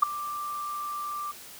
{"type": "tone with ADSR envelope", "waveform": "sine", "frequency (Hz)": 1179, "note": "D6", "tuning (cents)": 6, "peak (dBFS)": -11, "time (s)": [0.02, 1.32], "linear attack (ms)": 11, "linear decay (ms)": 5, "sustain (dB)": -20, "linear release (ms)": 15, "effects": ["tanh soft clip ceiling -7 dBFS", "white hiss -46 dBFS RMS until 1.59 s"]}